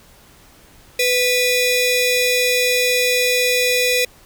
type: ring-modulated tone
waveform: sawtooth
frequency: 1480 Hz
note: F#6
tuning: in tune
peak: -8 dBFS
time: 0.99-4.05 s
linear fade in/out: 5 ms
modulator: 982 Hz
effects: pink hiss -48 dBFS RMS until 4.25 s